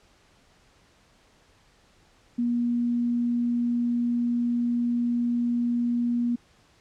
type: tone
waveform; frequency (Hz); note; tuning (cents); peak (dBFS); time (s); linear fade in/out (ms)
sine; 239.2; A#3; +45; -22; 2.38-6.36; 10
effects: pink hiss -60 dBFS RMS until 6.8 s + low-pass 7000 Hz 12 dB/octave